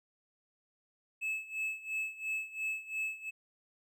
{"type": "tone with tremolo", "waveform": "triangle", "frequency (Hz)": 2600, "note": "E7", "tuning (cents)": -24, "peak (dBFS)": -30, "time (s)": [1.21, 3.31], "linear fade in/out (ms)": 20, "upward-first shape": "sine", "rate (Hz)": 2.9, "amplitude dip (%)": 85, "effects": []}